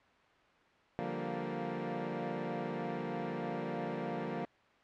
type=chord; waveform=15% pulse; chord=G minor seventh; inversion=second; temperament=equal with one note detuned; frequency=146.83 / 175.63 / 196 / 233.1 Hz; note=D3 / F3 / G3 / Bb3; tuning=0 / +10 / 0 / 0 cents; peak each=-37 / -34 / -38 / -33 dBFS; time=0.99-4.45 s; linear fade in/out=0 ms; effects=white hiss -64 dBFS RMS until 4.83 s + low-pass 2000 Hz 12 dB/octave